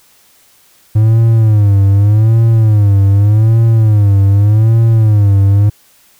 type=tone with vibrato; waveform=triangle; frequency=106.1 Hz; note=G#2; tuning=38 cents sharp; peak=-3 dBFS; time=0.95-5.7 s; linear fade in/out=10 ms; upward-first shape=sine; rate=0.84 Hz; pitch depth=130 cents each way; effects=white hiss -48 dBFS RMS until 6.19 s